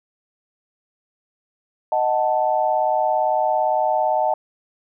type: chord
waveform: sine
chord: D# diminished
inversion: none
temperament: equal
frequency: 622.3 / 740 / 880 Hz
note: D#5 / F#5 / A5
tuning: 0 / 0 / 0 cents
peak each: -21 dBFS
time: 1.92-4.34 s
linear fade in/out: 2 ms
effects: none